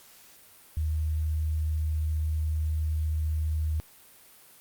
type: tone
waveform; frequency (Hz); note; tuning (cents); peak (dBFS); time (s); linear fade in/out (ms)
sine; 77.78; D#2; 0; -25; 0.77-3.8; 0
effects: white hiss -54 dBFS RMS until 4.6 s + Opus 48 kbps